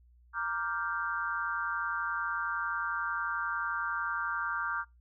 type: chord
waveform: sine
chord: G minor seventh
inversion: first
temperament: equal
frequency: 932.3 / 1174.7 / 1396.9 / 1568 Hz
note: Bb5 / D6 / F6 / G6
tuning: 0 / 0 / 0 / 0 cents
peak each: -40 / -36 / -35 / -36 dBFS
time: 0.33-4.85 s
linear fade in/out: 50 ms
effects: noise-tail reverb RT60 0.2 s tail -23 dB re dry + added 60 Hz sine -58 dBFS peak until 5 s